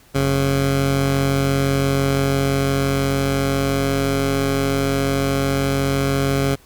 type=tone pair together; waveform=15% pulse; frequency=45.85 / 137.4 Hz; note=F#1 / C#3; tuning=-15 / -15 cents; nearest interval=octave + perfect fifth; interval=1900 cents; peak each=-19 / -11 dBFS; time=0.14-6.56 s; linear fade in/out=20 ms; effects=pink hiss -51 dBFS RMS until 6.65 s